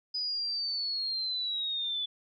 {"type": "linear sweep", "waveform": "sine", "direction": "down", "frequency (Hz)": [4987, 3449], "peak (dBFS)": -30, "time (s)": [0.14, 2.06], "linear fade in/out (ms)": 10, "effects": []}